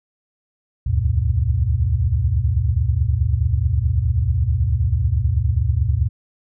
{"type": "tone cluster", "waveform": "sine", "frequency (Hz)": [68.4, 77.7, 93.4, 118], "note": ["C#2", "D#2", "F#2", "A#2"], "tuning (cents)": [-23, -2, 17, 22], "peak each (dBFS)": -21, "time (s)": [0.86, 6.09], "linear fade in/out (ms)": 10, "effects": []}